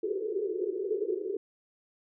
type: band-pass noise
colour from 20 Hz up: pink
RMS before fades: -32 dBFS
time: 0.03-1.37 s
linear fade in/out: 5 ms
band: 360 to 450 Hz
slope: 96 dB/octave
effects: none